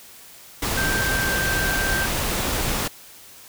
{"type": "tone in noise", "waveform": "sine", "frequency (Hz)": 1568, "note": "G6", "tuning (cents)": 0, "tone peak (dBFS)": -23, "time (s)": [0.77, 2.06], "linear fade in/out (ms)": 5, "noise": "pink", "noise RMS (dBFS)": -24, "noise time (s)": [0.62, 2.88], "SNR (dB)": -2, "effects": ["white hiss -45 dBFS RMS until 3.48 s"]}